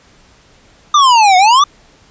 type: exponential two-way sweep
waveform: square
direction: down then up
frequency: 1221 to 720 to 1201 Hz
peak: -6 dBFS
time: 0.94-1.64 s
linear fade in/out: 5 ms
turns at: 1.37 s
effects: pink hiss -47 dBFS RMS until 2.1 s + resampled to 16000 Hz